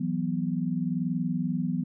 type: chord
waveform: sine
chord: E suspended second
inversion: none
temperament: just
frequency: 164.81 / 185.42 / 247.2 Hz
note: E3 / F#3 / B3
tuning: 0 / +4 / +2 cents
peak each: -30 dBFS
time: 0-1.84 s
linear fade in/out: 10 ms
effects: none